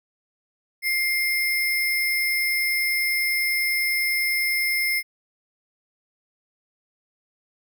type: tone with sample-and-hold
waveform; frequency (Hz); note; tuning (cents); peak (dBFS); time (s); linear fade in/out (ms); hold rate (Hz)
sine; 2110; C7; +14; -20; 0.82-5.03; 50; 7350
effects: none